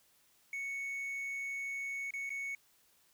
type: tone with dropouts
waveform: triangle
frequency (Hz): 2217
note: C#7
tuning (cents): 0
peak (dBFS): -35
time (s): 0.53-2.55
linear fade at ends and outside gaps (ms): 2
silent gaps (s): 2.107-2.137 / 2.294-2.303
effects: white hiss -69 dBFS RMS until 3.13 s